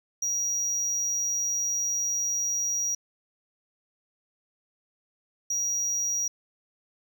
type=tone bursts at uneven times; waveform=triangle; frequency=5750 Hz; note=F8; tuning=50 cents sharp; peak=-24 dBFS; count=2; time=0.22-2.95 / 5.5-6.28 s; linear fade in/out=5 ms; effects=none